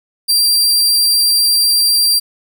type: tone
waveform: sawtooth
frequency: 4722 Hz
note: D8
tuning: 9 cents sharp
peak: -7 dBFS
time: 0.28-2.2 s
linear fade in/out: 20 ms
effects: 8-bit